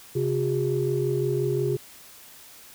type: tone cluster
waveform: sine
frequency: 134.5 / 362.3 / 408 Hz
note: C3 / F#4 / G#4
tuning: +48 / -36 / -31 cents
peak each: -26 dBFS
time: 0.15-1.77 s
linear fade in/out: 10 ms
effects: tanh soft clip ceiling -13 dBFS + white hiss -48 dBFS RMS until 2.74 s